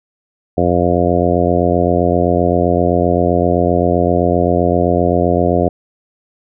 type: harmonic tone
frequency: 87.7 Hz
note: F2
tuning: 8 cents sharp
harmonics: 1 / 2 / 3 / 4 / 5 / 6 / 7 / 8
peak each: -19 / -19 / -19 / -19 / -19 / -19 / -19 / -19 dBFS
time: 0.57-5.69 s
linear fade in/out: 10 ms
effects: none